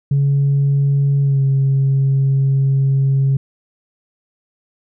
sine tone with pitch glide, 140 to 136.09 Hz, C#3 to C#3, +18 to -32 cents, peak -10 dBFS, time 0.11-3.37 s, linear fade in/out 5 ms, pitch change -50 cents, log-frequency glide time 1.22-1.42 s, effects tanh soft clip ceiling -9 dBFS

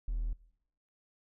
triangle tone with hard clipping, 40.01 Hz, D#1, 49 cents sharp, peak -31 dBFS, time 0.08-0.33 s, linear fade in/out 0 ms, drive 3 dB, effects noise-tail reverb RT60 0.8 s tail -21 dB re dry

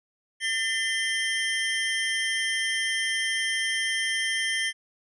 square tone cluster, 1797 / 2043 / 3156 Hz, A6 / C7 / G7, +36 / -42 / +11 cents, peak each -30 dBFS, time 0.4-4.73 s, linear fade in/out 50 ms, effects resampled to 24000 Hz

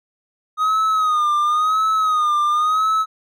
triangle tone with vibrato, 1244.5 Hz, D#6, in tune, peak -13 dBFS, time 0.57-3.06 s, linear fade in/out 50 ms, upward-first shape sine, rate 0.95 Hz, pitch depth 75 cents each way, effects none

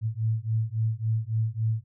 sine beating tone pair, 109.5 / 113.1 Hz, A2 / A2, -8 / +48 cents, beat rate 3.6 Hz, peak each -27 dBFS, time 0.01-1.84 s, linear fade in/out 50 ms, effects none

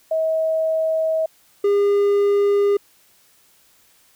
sine / triangle tone pair in turn, 640 / 404.9 Hz, D#5 / G#4, +49 / -44 cents, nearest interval minor sixth, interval 793 cents, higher first, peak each -17 / -12 dBFS, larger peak second, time 0.11-1.26 / 1.64-2.77 s, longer first, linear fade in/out 5 ms, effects white hiss -56 dBFS RMS until 4.15 s

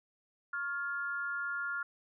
sine tone with amplitude modulation, 1404 Hz, F6, 9 cents sharp, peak -30 dBFS, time 0.53-1.83 s, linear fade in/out 5 ms, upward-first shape sine, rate 299 Hz, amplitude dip 75%, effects none

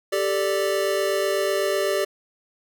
square chord, G suspended second, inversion none, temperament equal, 392 / 440 / 587.3 Hz, G4 / A4 / D5, 0 / 0 / 0 cents, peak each -25 / -29 / -25 dBFS, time 0.12-2.05 s, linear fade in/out 10 ms, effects none

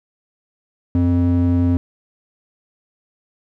triangle ring-modulated tone, 175.6 Hz, F3, 10 cents sharp, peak -8 dBFS, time 0.95-1.77 s, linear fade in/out 0 ms, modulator 85 Hz, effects none

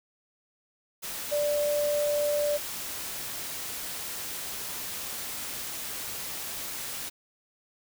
sine tone in noise, 587.3 Hz, D5, in tune, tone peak -24 dBFS, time 1.31-2.58 s, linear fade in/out 20 ms, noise white, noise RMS -36 dBFS, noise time 1.02-7.1 s, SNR +9 dB, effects none

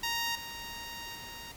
10% pulse tone with level steps, 932.3 Hz, A#5, in tune, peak -22 / -32 / -35 dBFS, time 0.03-1.52 s, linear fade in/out 5 ms, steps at 0.35 / 1.15 s, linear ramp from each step 5 ms, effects pink hiss -50 dBFS RMS until 1.56 s

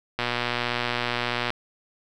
click train, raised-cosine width 0.3 ms, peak -9 dBFS, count 160, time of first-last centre 0.19-1.504 s, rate 121 Hz, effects none

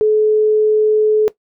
sine tone, 429 Hz, A4, 44 cents flat, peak -9 dBFS, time 0.01-1.28 s, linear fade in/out 0 ms, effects noise-tail reverb RT60 0.1 s tail -17 dB re dry

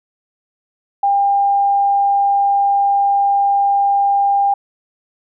sine tone, 800 Hz, G5, 35 cents sharp, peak -11 dBFS, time 1.03-4.54 s, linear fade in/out 5 ms, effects none

